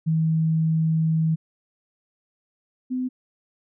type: tone pair in turn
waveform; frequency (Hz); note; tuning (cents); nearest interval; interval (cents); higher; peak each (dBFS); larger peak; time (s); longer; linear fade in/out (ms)
sine; 160.3 / 254.5; E3 / C4; -48 / -48; minor sixth; 800; second; -18 / -23; first; 0.06-1.36 / 2.9-3.09; first; 20
effects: none